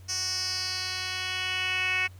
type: tone with band-pass filter sweep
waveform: 10% pulse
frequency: 370 Hz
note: F#4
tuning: in tune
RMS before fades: -30 dBFS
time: 0.08-2.08 s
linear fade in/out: 20 ms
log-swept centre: 5900 to 2400 Hz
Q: 4.2
effects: added 92 Hz sine -45 dBFS peak until 2.19 s + pink hiss -59 dBFS RMS until 2.19 s